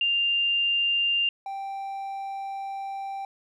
sine / triangle tone pair in turn, 2794 / 784 Hz, F7 / G5, 0 / 0 cents, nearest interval octave + minor seventh, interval 2200 cents, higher first, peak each -21 / -29 dBFS, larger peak first, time 0.01-1.29 / 1.46-3.25 s, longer second, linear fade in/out 2 ms, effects none

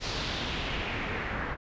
pink noise with low-pass filter sweep, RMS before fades -33 dBFS, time 0-1.57 s, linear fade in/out 50 ms, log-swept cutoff 4900 to 1600 Hz, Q 2.2, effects resampled to 16000 Hz

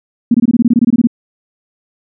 sine tone bursts, 236.4 Hz, A#3, 24 cents sharp, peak -5 dBFS, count 14, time 0.31-1.072 s, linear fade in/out 5 ms, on 34 ms, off 22 ms, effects none

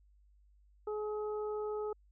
harmonic tone, 423.4 Hz, G#4, 33 cents sharp, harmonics 1 / 2 / 3, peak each -35 / -46 / -47 dBFS, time 0.87-1.93 s, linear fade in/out 5 ms, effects added 50 Hz sine -62 dBFS peak until 2.11 s

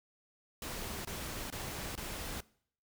pink noise bursts, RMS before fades -41 dBFS, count 4, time 0.62-2.406 s, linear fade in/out 2 ms, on 430 ms, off 22 ms, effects noise-tail reverb RT60 0.6 s tail -22 dB re dry

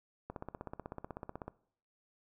click train, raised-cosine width 1 ms, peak -27 dBFS, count 20, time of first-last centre 0.3-1.48 s, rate 16.1 Hz, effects noise-tail reverb RT60 0.6 s tail -20 dB re dry

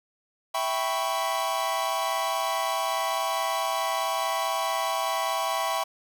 45% pulse chord, C# half-diminished seventh, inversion first, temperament equal, 659.3 / 784 / 987.8 / 1108.7 Hz, E5 / G5 / B5 / C#6, 0 / 0 / 0 / 0 cents, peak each -31 dBFS, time 0.54-5.84 s, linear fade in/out 10 ms, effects none

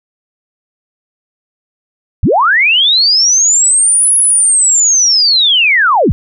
sine linear two-way sweep, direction up then down, 43.01 to 10540 to 43.01 Hz, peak -6 dBFS, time 2.23-6.12 s, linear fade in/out 0 ms, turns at 4.16 s, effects none

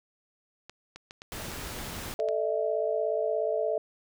clicks, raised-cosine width 0.2 ms, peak -26 dBFS, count 12, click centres 0.696 / 0.96 / 1.109 / 1.219 / 1.324 / 1.457 / 1.517 / 1.673 / 1.788 / 1.987 / 2.2 / 2.287 s
pink noise, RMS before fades -38 dBFS, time 1.32-2.14 s, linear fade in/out 0 ms
sine chord, A suspended fourth, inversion none, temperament equal with one note detuned, 440 / 602.4 / 659.3 Hz, A4 / D5 / E5, 0 / +44 / 0 cents, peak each -30 dBFS, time 2.19-3.78 s, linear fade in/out 2 ms
effects none

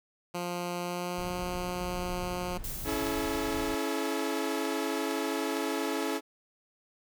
10% pulse tone with pitch glide, 175.9 to 179.08 Hz, F3 to F3, +13 to +44 cents, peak -24 dBFS, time 0.34-2.58 s, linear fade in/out 10 ms, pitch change +31 cents, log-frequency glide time 0.81-1.35 s
brown noise, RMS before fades -41 dBFS, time 1.18-3.75 s, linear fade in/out 2 ms
blue noise with exponential decay, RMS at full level -38 dBFS, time 2.64-5.22 s, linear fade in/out 1 ms, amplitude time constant 560 ms
sawtooth chord, A major, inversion first, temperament equal with one note detuned, 277.2 / 329.6 / 430 Hz, C#4 / E4 / A4, 0 / 0 / -40 cents, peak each -30 dBFS, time 2.84-6.21 s, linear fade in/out 50 ms
effects none

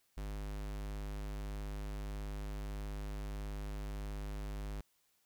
square tone, 50.8 Hz, G#1, 38 cents flat, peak -40 dBFS, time 0.17-4.81 s, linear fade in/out 5 ms, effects white hiss -75 dBFS RMS until 5.25 s

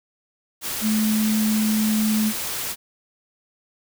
sine tone in noise, 215.9 Hz, A3, 33 cents flat, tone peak -18 dBFS, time 0.81-2.33 s, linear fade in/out 50 ms, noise white, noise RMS -28 dBFS, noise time 0.61-2.76 s, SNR +7 dB, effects none

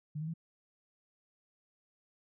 sine tone with pitch steps, 150.8 / 157.48 / 164.45 Hz, D3 / D#3 / E3, +46 / +21 / -4 cents, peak -35 dBFS, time 0.15-0.339 s, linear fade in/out 10 ms, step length 63 ms, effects none

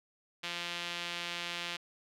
sawtooth tone with band-pass filter, 173.1 Hz, F3, 15 cents flat, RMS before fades -39 dBFS, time 0.43-1.77 s, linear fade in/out 10 ms, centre 3100 Hz, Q 1.7, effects none

